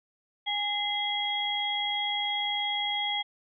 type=tone cluster; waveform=sine; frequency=823 / 2060 / 3299 Hz; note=G#5 / C7 / G#7; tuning=-16 / -28 / -12 cents; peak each=-33 / -34 / -29 dBFS; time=0.46-3.23 s; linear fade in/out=20 ms; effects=none